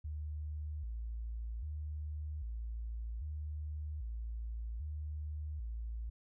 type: tone with vibrato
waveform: sine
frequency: 65.41 Hz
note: C2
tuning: in tune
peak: -38 dBFS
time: 0.04-6.1 s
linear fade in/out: 10 ms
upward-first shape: square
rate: 0.63 Hz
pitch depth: 250 cents each way
effects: none